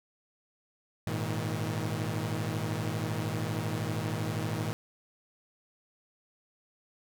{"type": "chord", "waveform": "sawtooth", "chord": "Ab suspended second", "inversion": "none", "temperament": "equal with one note detuned", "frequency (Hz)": [103.83, 116.54, 158.65], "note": ["Ab2", "Bb2", "Eb3"], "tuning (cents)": [0, 0, 34], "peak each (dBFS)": -31, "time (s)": [1.07, 4.73], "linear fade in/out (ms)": 0, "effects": []}